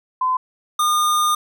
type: tone pair in turn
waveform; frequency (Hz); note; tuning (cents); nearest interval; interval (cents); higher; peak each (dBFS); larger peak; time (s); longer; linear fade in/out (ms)
sine / square; 1022 / 1215.4; C6 / D#6; -41 / -41; minor third; 300; second; -16; neither; 0.21-0.37 / 0.79-1.35; second; 5
effects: none